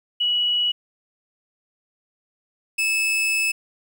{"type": "tone pair in turn", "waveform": ["sine", "40% pulse"], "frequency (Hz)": [2929, 2609], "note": ["F#7", "E7"], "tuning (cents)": [-18, -18], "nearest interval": "major second", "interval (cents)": 200, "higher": "first", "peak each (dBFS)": -18, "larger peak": "neither", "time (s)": [[0.2, 0.72], [2.78, 3.52]], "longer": "second", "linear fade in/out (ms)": 10, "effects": ["9-bit"]}